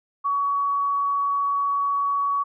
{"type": "tone", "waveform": "sine", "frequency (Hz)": 1127, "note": "C#6", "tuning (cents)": 28, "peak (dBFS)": -20, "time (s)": [0.24, 2.44], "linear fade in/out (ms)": 20, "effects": []}